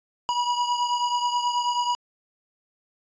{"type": "beating tone pair", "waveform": "square", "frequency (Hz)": [968, 977.3], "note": ["B5", "B5"], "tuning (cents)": [-35, -18], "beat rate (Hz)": 9.3, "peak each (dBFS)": [-24, -30], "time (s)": [0.29, 1.95], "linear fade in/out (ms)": 0, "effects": ["resampled to 16000 Hz"]}